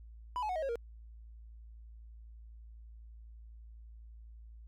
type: tone with pitch steps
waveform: triangle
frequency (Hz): 992 / 853.7 / 734.6 / 632.2 / 544 / 468.2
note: B5 / G#5 / F#5 / D#5 / C#5 / A#4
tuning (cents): +7 / +47 / -13 / +27 / -33 / +8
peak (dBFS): -31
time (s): 0.36-0.756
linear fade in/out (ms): 0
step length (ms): 66
effects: added 56 Hz sine -49 dBFS peak until 4.67 s